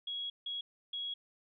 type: tone bursts at uneven times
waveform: sine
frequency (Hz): 3322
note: G#7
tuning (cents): 0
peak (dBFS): -36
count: 3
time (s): 0.07-0.3 / 0.46-0.61 / 0.93-1.14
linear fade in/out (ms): 5
effects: none